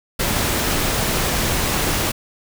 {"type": "noise", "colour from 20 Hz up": "pink", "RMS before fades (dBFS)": -20, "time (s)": [0.19, 2.12], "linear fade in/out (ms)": 10, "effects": []}